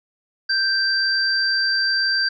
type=tone pair together; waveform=sine; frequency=1568 / 4699 Hz; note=G6 / D8; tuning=0 / 0 cents; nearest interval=octave + perfect fifth; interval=1900 cents; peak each=-20 dBFS; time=0.49-2.29 s; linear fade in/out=10 ms; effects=none